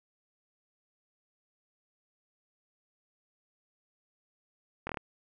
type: slowing click train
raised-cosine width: 0.5 ms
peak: -20 dBFS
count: 5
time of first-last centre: 4.87-4.972 s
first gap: 23 ms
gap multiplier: 1.07
effects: none